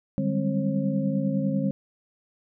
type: tone cluster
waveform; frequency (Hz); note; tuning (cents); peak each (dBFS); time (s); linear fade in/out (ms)
sine; 150.7 / 191.8 / 201.9 / 265.6 / 538; D3 / G3 / G#3 / C4 / C5; +45 / -37 / -49 / +26 / +48; -29 / -31 / -26 / -29 / -33; 0.18-1.71; 0
effects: none